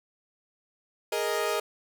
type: chord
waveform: sawtooth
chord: Ab suspended second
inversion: none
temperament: equal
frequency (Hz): 415.3 / 466.2 / 622.3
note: Ab4 / Bb4 / Eb5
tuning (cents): 0 / 0 / 0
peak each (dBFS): -27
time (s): 1.12-1.6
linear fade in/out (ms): 5
effects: none